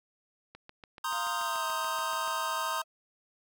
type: click train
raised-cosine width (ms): 0.3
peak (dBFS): -31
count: 13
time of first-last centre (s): 0.55-2.277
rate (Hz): 6.95
type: chord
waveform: square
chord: C minor seventh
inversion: third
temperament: equal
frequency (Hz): 932.3 / 1046.5 / 1244.5 / 1568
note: Bb5 / C6 / Eb6 / G6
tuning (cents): 0 / 0 / 0 / 0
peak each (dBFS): -37 / -36 / -36 / -40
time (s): 1.04-2.82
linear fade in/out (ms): 5
type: tone with pitch glide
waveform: 35% pulse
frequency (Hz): 695 to 648.5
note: F5 to E5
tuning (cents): -9 to -28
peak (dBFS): -38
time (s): 1.1-2.84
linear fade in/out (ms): 50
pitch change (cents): -119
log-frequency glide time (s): 1.37-1.66
effects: none